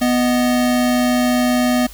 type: tone pair together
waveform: square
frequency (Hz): 246.9 / 622.1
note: B3 / D#5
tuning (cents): 0 / 0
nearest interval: octave + major third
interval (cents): 1600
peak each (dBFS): -15 / -22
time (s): 0.01-1.87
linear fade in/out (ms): 10
effects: added 50 Hz sine -37 dBFS peak until 1.93 s + white hiss -41 dBFS RMS until 1.93 s